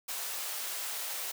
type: high-pass noise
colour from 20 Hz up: white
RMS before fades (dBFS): -37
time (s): 0.08-1.32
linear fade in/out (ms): 10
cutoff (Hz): 480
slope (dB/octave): 24
effects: none